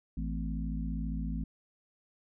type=harmonic tone with a mistuned harmonic; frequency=54.7 Hz; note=A1; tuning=9 cents flat; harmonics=1 / 3 / 4 / 5; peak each=-34 / -38 / -40 / -41 dBFS; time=0.17-1.44 s; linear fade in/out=5 ms; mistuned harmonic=5; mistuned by=-110 cents; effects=none